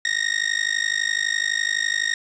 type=tone with amplitude modulation; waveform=sawtooth; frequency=1864.7 Hz; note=A#6; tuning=in tune; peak=-13 dBFS; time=0.05-2.14 s; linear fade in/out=2 ms; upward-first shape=sine; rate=51.9 Hz; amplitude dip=95%; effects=resampled to 16000 Hz + 7-bit